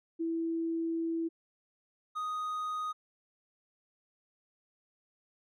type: tone pair in turn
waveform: sine / triangle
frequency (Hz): 329.8 / 1245.2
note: E4 / D#6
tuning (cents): +1 / +1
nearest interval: octave + major seventh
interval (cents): 2300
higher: second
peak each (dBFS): -30 / -31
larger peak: first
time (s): 0.19-1.29 / 2.15-2.93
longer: first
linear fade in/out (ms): 20
effects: none